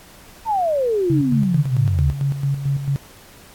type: exponential sweep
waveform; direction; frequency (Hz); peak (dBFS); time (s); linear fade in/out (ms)
sine; down; 932.3 to 67; -16; 0.45-2.14; 50
type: tone with tremolo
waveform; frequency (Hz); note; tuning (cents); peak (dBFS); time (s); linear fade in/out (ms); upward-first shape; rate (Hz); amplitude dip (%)
sine; 139.2; C#3; +8; -16; 1.1-2.96; 0; square; 4.5; 60
effects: pink hiss -45 dBFS RMS until 3.54 s + AAC 64 kbps